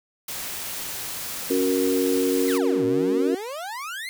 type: noise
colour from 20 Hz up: white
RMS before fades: -32 dBFS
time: 0.28-2.58 s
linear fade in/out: 5 ms
type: chord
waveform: sine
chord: F# major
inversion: second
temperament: equal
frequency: 277.2 / 370 / 466.2 Hz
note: C#4 / F#4 / A#4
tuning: 0 / 0 / 0 cents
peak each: -23 / -24 / -24 dBFS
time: 1.5-3.35 s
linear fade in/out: 5 ms
type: exponential two-way sweep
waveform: 30% pulse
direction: down then up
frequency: 2150 to 110 to 2150 Hz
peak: -28 dBFS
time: 2.48-4.09 s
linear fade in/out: 0 ms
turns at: 2.85 s
effects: none